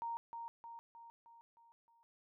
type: tone with echo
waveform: sine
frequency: 929 Hz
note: A#5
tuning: 6 cents flat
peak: -38 dBFS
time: 0.02-0.17 s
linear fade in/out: 0 ms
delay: 310 ms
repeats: 6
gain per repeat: -5 dB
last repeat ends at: 2.03 s
effects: none